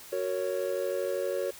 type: chord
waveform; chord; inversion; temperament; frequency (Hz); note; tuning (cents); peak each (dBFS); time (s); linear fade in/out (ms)
triangle; F# major; none; just; 370 / 462.5 / 555; F#4 / A#4 / C#5; 0 / -14 / +2; -32 / -32 / -29; 0.12-1.51; 10
effects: white hiss -48 dBFS RMS until 1.59 s